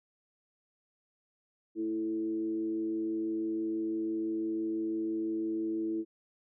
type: tone with frequency modulation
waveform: sine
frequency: 329.6 Hz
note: E4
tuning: in tune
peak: -30 dBFS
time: 1.75-6.05 s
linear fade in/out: 50 ms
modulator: 106 Hz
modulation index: 0.43
effects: none